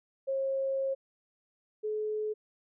sine tone pair in turn, 539 / 427.8 Hz, C#5 / A4, -49 / -49 cents, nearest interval major third, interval 400 cents, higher first, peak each -28 / -30 dBFS, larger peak first, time 0.27-0.95 / 1.83-2.34 s, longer first, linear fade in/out 20 ms, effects none

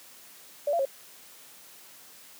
sine tone with pitch steps, 580 / 681 / 544 Hz, D5 / F5 / C#5, -22 / -44 / -33 cents, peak -23 dBFS, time 0.67-0.853 s, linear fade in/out 5 ms, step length 61 ms, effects white hiss -51 dBFS RMS until 2.39 s + high-pass 150 Hz 12 dB/octave

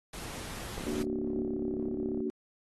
pink noise, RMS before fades -42 dBFS, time 0.13-1.03 s, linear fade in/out 5 ms
click train, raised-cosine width 2 ms, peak -28 dBFS, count 50, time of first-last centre 0.78-2.204 s, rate 34.4 Hz
sine chord, Bb augmented, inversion none, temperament equal with one note detuned, 233.1 / 293.7 / 375.2 Hz, Bb3 / D4 / F#4, 0 / 0 / +24 cents, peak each -35 / -36 / -34 dBFS, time 0.87-2.3 s, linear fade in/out 0 ms
effects AAC 32 kbps

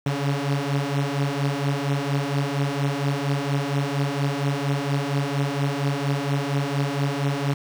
sawtooth beating tone pair, 138.7 / 143 Hz, C#3 / D3, +1 / -46 cents, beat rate 4.3 Hz, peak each -21 dBFS, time 0.06-7.54 s, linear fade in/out 5 ms, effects low-pass 6000 Hz 12 dB/octave + 7-bit

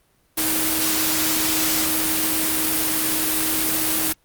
sine tone in noise, 316.1 Hz, D#4, 27 cents sharp, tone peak -27 dBFS, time 0.37-4.13 s, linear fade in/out 10 ms, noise white, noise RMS -21 dBFS, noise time 0.37-4.13 s, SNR -9 dB, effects pink hiss -62 dBFS RMS until 4.24 s + Opus 32 kbps

